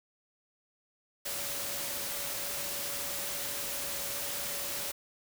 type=tone in noise; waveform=sine; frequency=568 Hz; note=C#5; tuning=42 cents sharp; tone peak=-47 dBFS; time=1.25-4.92 s; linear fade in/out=10 ms; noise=white; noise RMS=-36 dBFS; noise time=1.25-4.92 s; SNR=-14 dB; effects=none